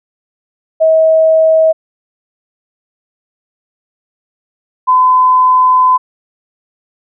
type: tone pair in turn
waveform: sine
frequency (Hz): 640 / 1015.9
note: D#5 / B5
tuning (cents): +49 / +49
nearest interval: minor sixth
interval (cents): 800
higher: second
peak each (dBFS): -5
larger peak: neither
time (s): 0.8-1.73 / 4.87-5.98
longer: second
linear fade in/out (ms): 20
effects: none